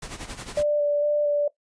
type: noise with tremolo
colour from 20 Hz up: pink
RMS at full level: -34 dBFS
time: 0.02-0.63 s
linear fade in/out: 5 ms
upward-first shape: sine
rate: 11 Hz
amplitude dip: 70%
type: tone with vibrato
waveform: sine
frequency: 587.3 Hz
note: D5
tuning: in tune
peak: -19 dBFS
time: 0.57-1.48 s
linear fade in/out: 5 ms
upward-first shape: square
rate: 2.2 Hz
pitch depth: 11 cents each way
effects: noise-tail reverb RT60 0.1 s tail -17 dB re dry + resampled to 22050 Hz